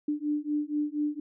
sine beating tone pair, 295 / 299.2 Hz, D4 / D4, +8 / +32 cents, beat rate 4.2 Hz, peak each -30 dBFS, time 0.08-1.2 s, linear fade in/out 5 ms, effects none

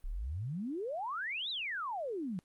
sine exponential two-way sweep, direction up then down, 30.46 to 4039 to 168.5 Hz, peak -35 dBFS, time 0.04-2.39 s, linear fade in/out 0 ms, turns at 1.5 s, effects pink hiss -72 dBFS RMS until 2.44 s + Opus 32 kbps

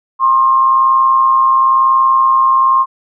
sine tone with amplitude modulation, 1065 Hz, C6, 30 cents sharp, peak -5 dBFS, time 0.19-2.86 s, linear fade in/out 50 ms, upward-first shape sine, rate 121 Hz, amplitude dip 45%, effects none

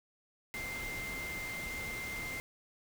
sine tone in noise, 2093 Hz, C7, in tune, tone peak -39 dBFS, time 0.54-2.4 s, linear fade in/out 0 ms, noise pink, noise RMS -44 dBFS, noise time 0.54-2.4 s, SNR +2 dB, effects none

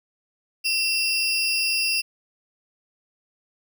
35% pulse tone pair together, 2714 / 4909 Hz, E7 / D#8, +50 / -24 cents, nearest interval minor seventh, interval 1026 cents, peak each -21 / -24 dBFS, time 0.64-2.02 s, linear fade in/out 20 ms, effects none

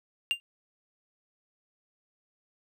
triangle tone with exponential decay, 2794 Hz, F7, in tune, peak -18 dBFS, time 0.31-0.4 s, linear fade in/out 0 ms, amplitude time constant 19 ms, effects none

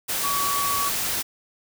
sine tone in noise, 1132 Hz, C#6, 36 cents sharp, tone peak -24 dBFS, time 0.23-0.9 s, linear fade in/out 20 ms, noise white, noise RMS -26 dBFS, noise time 0.08-1.23 s, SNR -1 dB, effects none

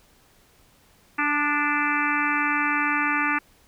harmonic tone with a mistuned harmonic, 292.8 Hz, D4, 5 cents flat, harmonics 1 / 3 / 4 / 5 / 6 / 7 / 8 / 9, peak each -29 / -30 / -27 / -28 / -28 / -30 / -30 / -32 dBFS, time 1.18-3.39 s, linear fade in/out 10 ms, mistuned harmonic 4, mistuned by +28 cents, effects pink hiss -58 dBFS RMS until 3.67 s

